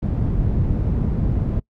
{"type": "low-pass noise", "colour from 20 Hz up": "white", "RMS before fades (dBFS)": -20, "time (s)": [0.02, 1.6], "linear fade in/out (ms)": 10, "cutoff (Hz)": 130, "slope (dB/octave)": 12, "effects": ["noise-tail reverb RT60 0.1 s tail -23 dB re dry"]}